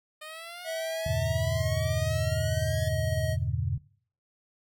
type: exponential sweep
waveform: 10% pulse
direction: up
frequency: 609 to 1729 Hz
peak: -32 dBFS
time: 0.21-2.89 s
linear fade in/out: 10 ms
type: tone with pitch glide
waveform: square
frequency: 650 to 631.5 Hz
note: E5 to D#5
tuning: -24 to +26 cents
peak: -32 dBFS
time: 0.64-3.37 s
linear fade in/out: 50 ms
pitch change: -50 cents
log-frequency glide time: 1.55-1.67 s
type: chord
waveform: sine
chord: E diminished seventh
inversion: none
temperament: just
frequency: 82.41 / 98.89 / 118.67 / 142.4 Hz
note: E2 / G2 / Bb2 / Db3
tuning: 0 / +16 / +31 / +47 cents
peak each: -32 dBFS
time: 1.06-3.78 s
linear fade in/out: 5 ms
effects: noise-tail reverb RT60 0.5 s tail -20 dB re dry